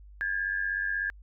sine tone pair together, 1622 / 1718.4 Hz, G#6 / A6, -41 / -41 cents, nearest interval minor second, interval 100 cents, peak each -29 / -32 dBFS, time 0.21-1.1 s, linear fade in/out 0 ms, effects added 50 Hz sine -47 dBFS peak until 1.22 s

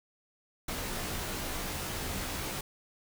pink noise with comb filter, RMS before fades -36 dBFS, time 0.68-2.61 s, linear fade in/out 5 ms, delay 18 ms, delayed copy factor -0.75, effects none

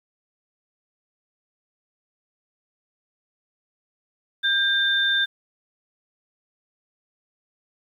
sine tone pair together, 1596 / 3583 Hz, G6 / A7, +31 / +31 cents, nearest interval octave + major second, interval 1400 cents, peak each -21 dBFS, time 4.43-5.26 s, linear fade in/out 20 ms, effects 9-bit

